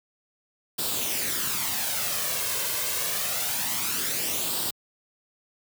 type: noise with flanger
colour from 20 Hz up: white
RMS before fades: -28 dBFS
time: 0.78-4.71 s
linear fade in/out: 10 ms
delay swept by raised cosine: 0.23 to 1.93 ms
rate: 0.26 Hz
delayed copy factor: +0.55
effects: high-pass 100 Hz 12 dB/octave